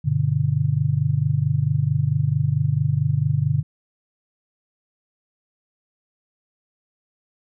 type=chord; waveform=sine; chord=G major; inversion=none; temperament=just; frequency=98 / 122.5 / 147 Hz; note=G2 / B2 / D3; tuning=0 / -14 / +2 cents; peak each=-25 / -22 / -20 dBFS; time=0.04-3.63 s; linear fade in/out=20 ms; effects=none